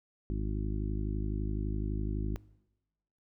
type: harmonic tone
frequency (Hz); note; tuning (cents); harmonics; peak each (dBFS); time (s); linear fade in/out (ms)
51.91; G#1; 0; 1 / 2 / 3 / 4 / 5 / 6 / 7; -32 / -38 / -43 / -41 / -45 / -43 / -46; 0.3-2.36; 0
effects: noise-tail reverb RT60 1.0 s tail -22 dB re dry